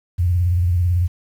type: tone with vibrato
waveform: sine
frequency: 88 Hz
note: F2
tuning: 14 cents sharp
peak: -14 dBFS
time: 0.18-1.08 s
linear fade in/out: 20 ms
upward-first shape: sine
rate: 18 Hz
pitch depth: 93 cents each way
effects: 8-bit